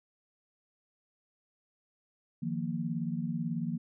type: chord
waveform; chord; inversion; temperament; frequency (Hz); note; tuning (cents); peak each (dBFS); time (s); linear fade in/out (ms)
sine; Eb suspended second; none; equal with one note detuned; 156.46 / 174.61 / 233.1; Eb3 / F3 / Bb3; +10 / 0 / 0; -36 / -35 / -35; 2.42-3.78; 10
effects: none